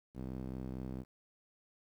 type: tone with band-pass filter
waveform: sawtooth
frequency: 64.4 Hz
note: C2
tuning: 27 cents flat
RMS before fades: -42 dBFS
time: 0.14-1.05 s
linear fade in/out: 50 ms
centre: 230 Hz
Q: 1.1
effects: 11-bit